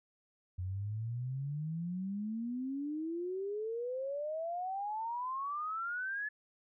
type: exponential sweep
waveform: sine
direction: up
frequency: 89 to 1731 Hz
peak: -35 dBFS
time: 0.58-6.29 s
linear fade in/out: 10 ms
effects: none